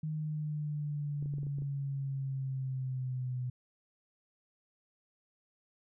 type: exponential sweep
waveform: sine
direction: down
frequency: 155.56 to 125.1 Hz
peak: -33 dBFS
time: 0.03-3.5 s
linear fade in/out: 5 ms
type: clicks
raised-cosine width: 3 ms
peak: -35 dBFS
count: 8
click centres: 1.226 / 1.259 / 1.338 / 1.384 / 1.432 / 1.468 / 1.585 / 1.621 s
effects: none